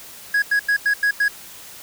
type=tone bursts; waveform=triangle; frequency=1661.2 Hz; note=G#6; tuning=in tune; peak=-13 dBFS; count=6; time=0.34-1.282 s; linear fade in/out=5 ms; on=82 ms; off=90 ms; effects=white hiss -40 dBFS RMS until 1.82 s